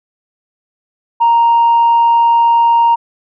sine tone, 932.3 Hz, A#5, in tune, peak -5 dBFS, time 1.2-2.96 s, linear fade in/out 20 ms, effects tanh soft clip ceiling -4 dBFS

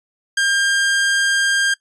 sawtooth tone, 1602 Hz, G6, 37 cents sharp, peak -11 dBFS, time 0.37-1.74 s, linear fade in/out 5 ms, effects noise-tail reverb RT60 0.1 s tail -20 dB re dry + resampled to 22050 Hz

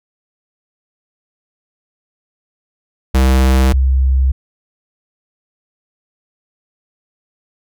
square / sine tone pair in turn, 65.41 / 65.79 Hz, C2 / C2, 0 / +10 cents, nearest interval unison, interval 10 cents, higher second, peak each -9 dBFS, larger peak neither, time 3.14-3.73 / 3.73-4.32 s, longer neither, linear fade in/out 10 ms, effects none

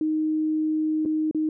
sine tone with dropouts, 311.1 Hz, D#4, in tune, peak -21 dBFS, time 0.01-1.49 s, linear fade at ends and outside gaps 2 ms, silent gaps 1.052-1.058 / 1.312-1.347 s, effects none

